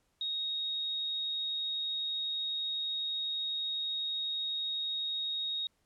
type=tone; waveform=sine; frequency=3752 Hz; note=A#7; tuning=11 cents sharp; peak=-32 dBFS; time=0.21-5.67 s; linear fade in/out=2 ms; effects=pink hiss -75 dBFS RMS until 5.85 s + low-pass 12000 Hz 12 dB/octave